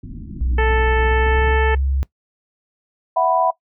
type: low-pass noise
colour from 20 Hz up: pink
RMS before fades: -32 dBFS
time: 0.03-1.57 s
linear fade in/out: 5 ms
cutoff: 330 Hz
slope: 96 dB/octave
type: tone with pitch glide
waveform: sine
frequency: 61.74 to 67.72 Hz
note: B1 to C#2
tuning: 0 to -40 cents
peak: -16 dBFS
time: 0.41-2.03 s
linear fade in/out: 0 ms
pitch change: +160 cents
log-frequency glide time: 0.96-1.51 s
type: harmonic tone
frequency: 440 Hz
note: A4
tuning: in tune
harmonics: 1 / 2 / 3 / 4 / 5 / 6 / 7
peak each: -19 / -22 / -30 / -23 / -28 / -33 / -36 dBFS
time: 0.58-1.75 s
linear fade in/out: 5 ms
type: chord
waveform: sine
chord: E suspended second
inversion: none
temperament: just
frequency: 659.3 / 741.7 / 988.9 Hz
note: E5 / F#5 / B5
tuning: 0 / +4 / +2 cents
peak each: -18 dBFS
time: 3.16-3.51 s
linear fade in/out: 10 ms
effects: noise-tail reverb RT60 0.1 s tail -20 dB re dry